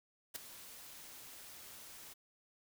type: noise with ADSR envelope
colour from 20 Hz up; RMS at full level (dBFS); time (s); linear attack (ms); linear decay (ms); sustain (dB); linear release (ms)
white; -39; 0.34-2.14; 19; 6; -14; 15
effects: none